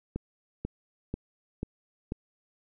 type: click train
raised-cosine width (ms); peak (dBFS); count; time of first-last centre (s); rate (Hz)
3; -19; 5; 0.16-2.121; 2.04
effects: none